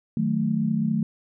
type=chord; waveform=sine; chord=D# diminished; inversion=none; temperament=equal; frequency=155.56 / 185 / 220 Hz; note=D#3 / F#3 / A3; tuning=0 / 0 / 0 cents; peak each=-27 / -27 / -23 dBFS; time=0.17-1.03 s; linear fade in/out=2 ms; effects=none